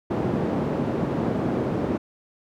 white band-pass noise, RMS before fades -25 dBFS, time 0.1-1.98 s, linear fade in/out 10 ms, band 130 to 370 Hz, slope 12 dB/octave, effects none

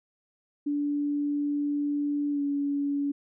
sine tone with pitch glide, 290 to 284.2 Hz, D4 to C#4, -22 to +43 cents, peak -25 dBFS, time 0.66-3.12 s, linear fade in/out 10 ms, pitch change -35 cents, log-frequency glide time 2.31-2.41 s, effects none

